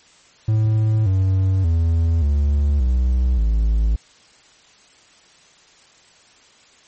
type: tone with pitch steps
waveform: triangle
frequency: 109 / 94.89 / 82.61 / 71.91 / 62.6 / 54.5 Hz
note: A2 / F#2 / E2 / D2 / B1 / A1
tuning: -16 / +44 / +4 / -36 / +24 / -16 cents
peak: -12 dBFS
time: 0.48-3.96 s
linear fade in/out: 5 ms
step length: 580 ms
effects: white hiss -51 dBFS RMS until 6.87 s + MP3 32 kbps